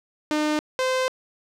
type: tone pair in turn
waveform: sawtooth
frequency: 303.2 / 516.4 Hz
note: D#4 / C5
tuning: -45 / -23 cents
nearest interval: major sixth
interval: 922 cents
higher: second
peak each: -17 / -17 dBFS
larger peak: neither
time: 0.31-0.59 / 0.79-1.08 s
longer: second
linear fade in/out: 0 ms
effects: low-pass 7000 Hz 12 dB/octave + 9-bit